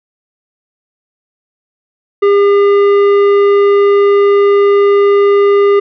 sine tone with tanh clipping, 403.2 Hz, G4, 49 cents sharp, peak -7 dBFS, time 2.22-5.8 s, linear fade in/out 10 ms, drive 11 dB, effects none

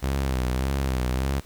sawtooth tone with vibrato, 65.41 Hz, C2, in tune, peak -19 dBFS, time 0.02-1.41 s, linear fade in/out 20 ms, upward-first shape sine, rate 1.7 Hz, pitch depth 82 cents each way, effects pink hiss -50 dBFS RMS until 1.45 s

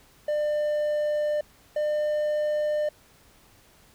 triangle tone pair in turn, 598 / 601.2 Hz, D5 / D5, +31 / +40 cents, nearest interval unison, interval 9 cents, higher second, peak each -21 dBFS, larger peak neither, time 0.28-1.41 / 1.76-2.89 s, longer neither, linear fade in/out 5 ms, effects pink hiss -57 dBFS RMS until 3.94 s

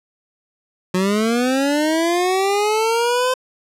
25% pulse linear sweep, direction up, 180 to 516 Hz, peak -12 dBFS, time 0.94-3.34 s, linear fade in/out 5 ms, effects low-pass 11000 Hz 12 dB/octave

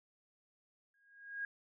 sine tone with exponential growth, 1635 Hz, G#6, 28 cents flat, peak -35 dBFS, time 0.94-1.45 s, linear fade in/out 2 ms, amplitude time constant 110 ms, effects none

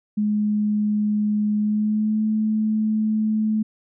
sine tone with pitch glide, 210 to 216.3 Hz, G#3 to A3, +19 to -29 cents, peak -18 dBFS, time 0.17-3.63 s, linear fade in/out 10 ms, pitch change +52 cents, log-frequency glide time 1.58-2.24 s, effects none

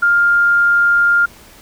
sine tone, 1403 Hz, F6, 8 cents sharp, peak -9 dBFS, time 0.02-1.26 s, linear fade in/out 10 ms, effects pink hiss -42 dBFS RMS until 1.61 s

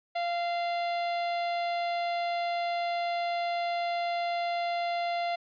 45% pulse tone, 692 Hz, F5, 16 cents flat, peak -28 dBFS, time 0.15-5.36 s, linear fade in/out 10 ms, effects resampled to 11025 Hz

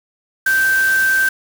sine tone in noise, 1560 Hz, G6, 9 cents flat, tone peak -12 dBFS, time 0.46-1.29 s, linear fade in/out 5 ms, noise white, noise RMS -27 dBFS, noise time 0.46-1.29 s, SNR +12 dB, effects none

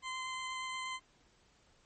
20% pulse tone with vibrato, 1035 Hz, C6, 19 cents flat, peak -33 dBFS, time 0.02-1 s, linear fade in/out 50 ms, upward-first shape triangle, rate 8.4 Hz, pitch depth 10 cents each way, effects pink hiss -68 dBFS RMS until 1.85 s + MP3 32 kbps

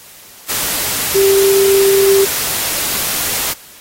sine tone in noise, 392 Hz, G4, in tune, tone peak -8 dBFS, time 1.14-2.26 s, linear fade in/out 20 ms, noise white, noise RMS -18 dBFS, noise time 0.48-3.54 s, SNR +7 dB, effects white hiss -39 dBFS RMS until 3.8 s + AAC 48 kbps

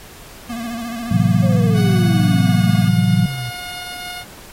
square tone with vibrato, 233.1 Hz, A#3, in tune, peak -25 dBFS, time 0.49-2.89 s, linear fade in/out 10 ms, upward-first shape sine, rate 14 Hz, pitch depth 60 cents each way
sine chord, F# half-diminished seventh, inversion first, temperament equal, 110 / 130.81 / 164.81 / 185 Hz, A2 / C3 / E3 / F#3, 0 / 0 / 0 / 0 cents, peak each -17 / -19 / -18 / -16 dBFS, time 1.11-3.26 s, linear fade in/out 5 ms
sine exponential sweep, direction down, 554.4 to 117.5 Hz, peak -23 dBFS, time 1.42-3.51 s, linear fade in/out 20 ms
10% pulse tone with pitch glide, 740 to 718.5 Hz, F#5 to F5, 0 to +49 cents, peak -20 dBFS, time 1.73-4.25 s, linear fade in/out 50 ms, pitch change -51 cents, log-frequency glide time 1.89-2.91 s
effects pink hiss -40 dBFS RMS until 4.52 s + AAC 48 kbps

